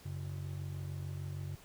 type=ring-modulated tone; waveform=triangle; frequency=117 Hz; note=A#2; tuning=7 cents sharp; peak=-33 dBFS; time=0.05-1.56 s; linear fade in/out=10 ms; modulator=23.3 Hz; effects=pink hiss -58 dBFS RMS until 1.64 s